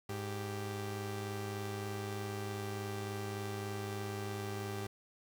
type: tone pair together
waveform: sawtooth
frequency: 103.83 / 392 Hz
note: G#2 / G4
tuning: 0 / 0 cents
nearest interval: octave + major seventh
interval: 2300 cents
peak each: -36 / -38 dBFS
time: 0.09-4.87 s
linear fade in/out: 5 ms
effects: 10-bit